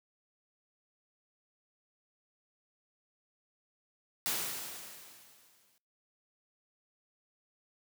white noise with exponential decay, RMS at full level -32 dBFS, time 4.26-5.78 s, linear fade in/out 0 ms, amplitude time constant 330 ms, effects noise-tail reverb RT60 0.5 s tail -26 dB re dry + high-pass 100 Hz 12 dB/octave

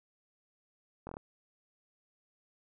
slowing click train, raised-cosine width 1 ms, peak -28 dBFS, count 5, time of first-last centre 1.07-1.169 s, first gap 21 ms, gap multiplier 1.11, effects none

